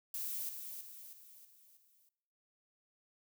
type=noise with echo; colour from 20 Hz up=violet; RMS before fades=-40 dBFS; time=0.14-0.49 s; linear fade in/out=2 ms; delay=320 ms; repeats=5; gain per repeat=-6 dB; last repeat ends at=2.09 s; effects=noise-tail reverb RT60 0.9 s tail -21 dB re dry

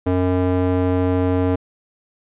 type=tone with band-pass filter; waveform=square; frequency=91.3 Hz; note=F#2; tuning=23 cents flat; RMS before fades=-18 dBFS; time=0.06-1.56 s; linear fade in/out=10 ms; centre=390 Hz; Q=0.98; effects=resampled to 8000 Hz

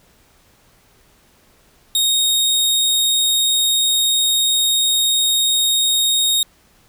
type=tone; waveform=sawtooth; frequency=3729 Hz; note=A#7; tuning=in tune; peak=-11 dBFS; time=1.95-6.43 s; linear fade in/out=2 ms; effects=pink hiss -54 dBFS RMS until 6.88 s

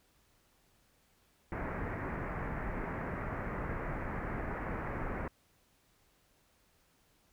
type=low-pass noise; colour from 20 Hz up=pink; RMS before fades=-38 dBFS; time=1.52-5.28 s; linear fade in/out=2 ms; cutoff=2100 Hz; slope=48 dB/octave; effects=pink hiss -70 dBFS RMS until 7.32 s

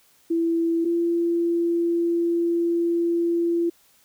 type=tone pair in turn; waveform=sine; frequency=332.9 / 340.1 Hz; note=E4 / F4; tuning=+17 / -46 cents; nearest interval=unison; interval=37 cents; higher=second; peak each=-19 dBFS; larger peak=neither; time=0.3-0.85 / 0.85-3.7 s; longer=second; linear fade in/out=10 ms; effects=white hiss -59 dBFS RMS until 4.04 s

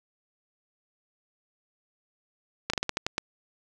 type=slowing click train; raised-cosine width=0.2 ms; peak=-9 dBFS; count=8; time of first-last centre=2.7-3.181 s; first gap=35 ms; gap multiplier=1.22; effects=none

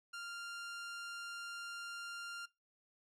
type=tone; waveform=sawtooth; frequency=1394 Hz; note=F6; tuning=4 cents flat; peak=-40 dBFS; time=0.13-2.46 s; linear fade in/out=10 ms; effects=noise-tail reverb RT60 0.2 s tail -20 dB re dry + low-pass 9000 Hz 12 dB/octave

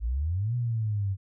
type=exponential two-way sweep; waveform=sine; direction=up then down; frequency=52.5 to 123.47 to 94.9 Hz; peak=-25 dBFS; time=0-1.17 s; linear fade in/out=50 ms; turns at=0.55 s; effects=none

